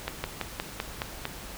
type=slowing click train; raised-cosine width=0.3 ms; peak=-13 dBFS; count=7; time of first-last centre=0.08-1.254 s; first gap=160 ms; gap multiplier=1.08; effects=added 50 Hz sine -48 dBFS peak until 1.57 s + pink hiss -42 dBFS RMS until 1.57 s